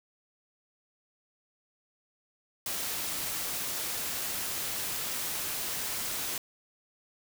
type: noise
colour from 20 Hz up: white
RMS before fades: -34 dBFS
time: 2.66-6.38 s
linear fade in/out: 2 ms
effects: none